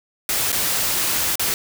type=noise with dropouts; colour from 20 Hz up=white; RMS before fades=-21 dBFS; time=0.29-1.54 s; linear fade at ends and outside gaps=1 ms; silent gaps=0.519-0.527 / 1.356-1.395 s; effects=none